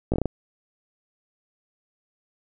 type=slowing click train; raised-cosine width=2 ms; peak=-10 dBFS; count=6; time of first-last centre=0.12-0.257 s; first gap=17 ms; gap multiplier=1.24; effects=none